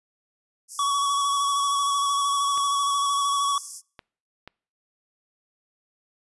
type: high-pass noise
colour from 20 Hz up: white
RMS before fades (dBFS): -35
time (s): 0.68-3.82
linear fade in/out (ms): 50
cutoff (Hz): 5100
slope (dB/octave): 96
type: tone with vibrato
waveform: square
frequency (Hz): 1127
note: C#6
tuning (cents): +28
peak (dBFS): -22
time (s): 0.79-3.58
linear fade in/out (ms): 2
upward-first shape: square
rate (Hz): 13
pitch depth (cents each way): 16
type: clicks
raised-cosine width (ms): 0.3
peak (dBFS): -24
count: 3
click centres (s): 2.576 / 3.992 / 4.476
effects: noise-tail reverb RT60 0.5 s tail -26 dB re dry + resampled to 24000 Hz